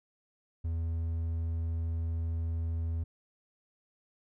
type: tone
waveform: triangle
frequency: 82.41 Hz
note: E2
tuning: in tune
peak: -28 dBFS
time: 0.64-3.04 s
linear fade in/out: 10 ms
effects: none